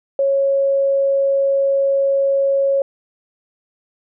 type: tone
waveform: sine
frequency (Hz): 550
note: C#5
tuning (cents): -14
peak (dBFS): -13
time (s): 0.19-2.82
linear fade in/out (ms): 2
effects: none